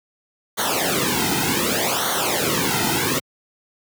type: noise with flanger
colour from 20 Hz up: pink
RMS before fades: -21 dBFS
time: 0.57-3.2 s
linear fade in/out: 20 ms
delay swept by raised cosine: 0.39 to 1.79 ms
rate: 0.66 Hz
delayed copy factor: -0.9
effects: high-pass 100 Hz 12 dB/octave